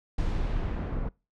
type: noise with low-pass filter sweep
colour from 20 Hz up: brown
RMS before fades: -29 dBFS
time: 0.18-1.09 s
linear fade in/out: 5 ms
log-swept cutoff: 6300 to 1300 Hz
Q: 0.74
effects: noise-tail reverb RT60 0.3 s tail -25 dB re dry